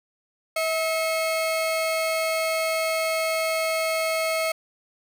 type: tone pair together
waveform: 35% pulse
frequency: 645.4 / 2171 Hz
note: E5 / C#7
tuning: -37 / -37 cents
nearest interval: octave + major sixth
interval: 2100 cents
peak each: -22 / -27 dBFS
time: 0.56-4.52 s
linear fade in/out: 5 ms
effects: none